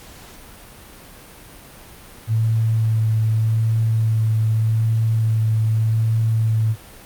sine tone with vibrato, 111.2 Hz, A2, 19 cents sharp, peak -15 dBFS, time 2.27-6.76 s, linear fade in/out 50 ms, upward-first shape sine, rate 0.83 Hz, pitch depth 15 cents each way, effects pink hiss -42 dBFS RMS until 7.05 s + Opus 48 kbps

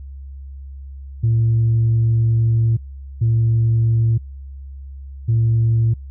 sine tone bursts at uneven times, 113.9 Hz, A#2, 40 cents flat, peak -11 dBFS, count 3, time 1.23-2.77 / 3.21-4.18 / 5.28-5.94 s, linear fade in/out 10 ms, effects tanh soft clip ceiling -10 dBFS + added 68 Hz sine -31 dBFS peak until 6.1 s

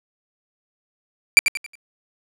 40% pulse tone with echo, 2349 Hz, D7, in tune, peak -5 dBFS, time 1.37-1.39 s, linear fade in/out 0 ms, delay 91 ms, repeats 4, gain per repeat -9 dB, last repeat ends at 1.754 s, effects low-pass 12000 Hz 12 dB/octave

